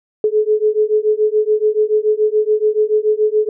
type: beating tone pair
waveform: sine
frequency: 424.3 / 431.3 Hz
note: G#4 / A4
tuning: +37 / -35 cents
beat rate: 7 Hz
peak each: -15 dBFS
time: 0.24-3.49 s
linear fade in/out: 2 ms
effects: none